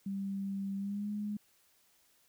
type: tone with pitch glide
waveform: sine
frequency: 196.3 to 208 Hz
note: G3 to G#3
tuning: +3 to +3 cents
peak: -34 dBFS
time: 0.06-1.37 s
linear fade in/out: 5 ms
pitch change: +100 cents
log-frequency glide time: 0.77-1.1 s
effects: white hiss -69 dBFS RMS until 2.28 s